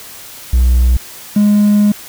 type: tone pair in turn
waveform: triangle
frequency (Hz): 61.6 / 207.2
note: B1 / G#3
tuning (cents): -4 / -4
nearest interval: octave + major sixth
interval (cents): 2100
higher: second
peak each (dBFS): -4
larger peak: neither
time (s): 0.53-0.97 / 1.36-1.92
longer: second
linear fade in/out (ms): 5
effects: tanh soft clip ceiling -1 dBFS + white hiss -33 dBFS RMS until 2.08 s